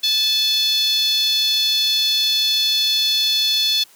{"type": "tone with high-pass filter", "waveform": "10% pulse", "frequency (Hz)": 867, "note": "A5", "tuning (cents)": -26, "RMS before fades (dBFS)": -18, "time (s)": [0.03, 3.84], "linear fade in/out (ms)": 10, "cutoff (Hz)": 3800, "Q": 9.8, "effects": ["white hiss -50 dBFS RMS until 3.95 s", "high-pass 150 Hz 12 dB/octave"]}